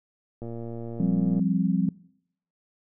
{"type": "click train", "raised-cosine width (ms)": 2, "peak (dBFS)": -24, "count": 114, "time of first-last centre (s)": [0.42, 1.394], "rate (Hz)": 116}
{"type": "chord", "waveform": "sine", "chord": "F suspended second", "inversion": "none", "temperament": "equal", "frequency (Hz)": [174.61, 196, 261.6], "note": ["F3", "G3", "C4"], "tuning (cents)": [0, 0, 0], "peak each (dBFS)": [-24, -25, -28], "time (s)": [1, 1.89], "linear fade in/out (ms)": 2}
{"effects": ["noise-tail reverb RT60 0.7 s tail -22 dB re dry"]}